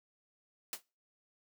white noise with exponential decay, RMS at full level -35 dBFS, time 0.73-0.82 s, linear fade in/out 1 ms, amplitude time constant 19 ms, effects noise-tail reverb RT60 0.3 s tail -23 dB re dry + high-pass 200 Hz 12 dB/octave

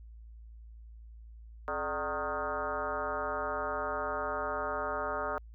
sine tone with frequency modulation, 922 Hz, A#5, 19 cents flat, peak -31 dBFS, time 1.68-5.38 s, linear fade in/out 0 ms, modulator 164 Hz, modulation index 3.1, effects added 56 Hz sine -47 dBFS peak until 5.54 s

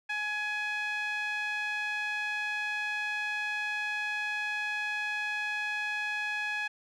sawtooth tone with band-pass filter, 840 Hz, G#5, 19 cents sharp, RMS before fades -33 dBFS, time 0.09-6.68 s, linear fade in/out 10 ms, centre 2100 Hz, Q 7.8, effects none

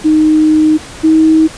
sine tone pair in turn, 310 / 317.1 Hz, D#4 / D#4, -6 / +33 cents, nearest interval unison, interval 39 cents, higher second, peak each -5 / -4 dBFS, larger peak second, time 0.04-0.78 / 1.03-1.48 s, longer first, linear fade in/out 20 ms, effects pink hiss -30 dBFS RMS until 1.57 s + resampled to 22050 Hz

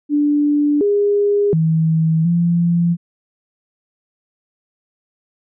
sine tone with pitch steps, 293 / 408.3 / 160.8 / 171.3 Hz, D4 / G#4 / E3 / F3, -4 / -29 / -43 / -33 cents, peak -12 dBFS, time 0.09-2.97 s, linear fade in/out 50 ms, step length 720 ms, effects none

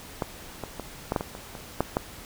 clicks, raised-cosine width 1 ms, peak -12 / -18 / -19 / -11 / -9 / -16 / -24 / -24 / -8 / -9 dBFS, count 10, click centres 0.222 / 0.637 / 0.797 / 1.121 / 1.162 / 1.209 / 1.351 / 1.552 / 1.806 / 1.969 s, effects pink hiss -44 dBFS RMS until 2.25 s

